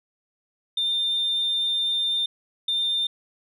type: tone bursts at uneven times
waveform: sine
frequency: 3604 Hz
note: A7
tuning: 41 cents sharp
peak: -20 dBFS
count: 2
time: 0.77-2.26 / 2.68-3.07 s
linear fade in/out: 5 ms
effects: tanh soft clip ceiling -18 dBFS